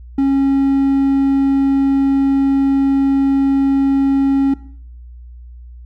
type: tone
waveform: triangle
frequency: 273.5 Hz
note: C#4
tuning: 23 cents flat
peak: -9 dBFS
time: 0.18-4.54 s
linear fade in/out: 5 ms
effects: noise-tail reverb RT60 0.6 s tail -19 dB re dry + added 60 Hz sine -33 dBFS peak until 5.85 s